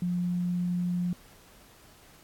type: tone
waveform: sine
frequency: 177.1 Hz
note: F3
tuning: 24 cents sharp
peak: -26 dBFS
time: 0.02-1.13 s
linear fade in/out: 2 ms
effects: pink hiss -56 dBFS RMS until 2.23 s + AAC 64 kbps